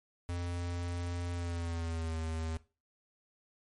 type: tone with pitch glide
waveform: square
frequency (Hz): 87.31 to 80.53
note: F2 to E2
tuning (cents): 0 to -40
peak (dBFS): -35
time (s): 0.29-2.57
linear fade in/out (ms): 0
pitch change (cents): -140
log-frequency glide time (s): 1.33-2.17
effects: noise-tail reverb RT60 0.3 s tail -17 dB re dry + MP3 48 kbps